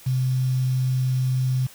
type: tone with quantisation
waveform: sine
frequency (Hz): 129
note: C3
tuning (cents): -24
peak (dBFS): -19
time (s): 0.06-1.67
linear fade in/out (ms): 10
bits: 7
effects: white hiss -47 dBFS RMS until 1.74 s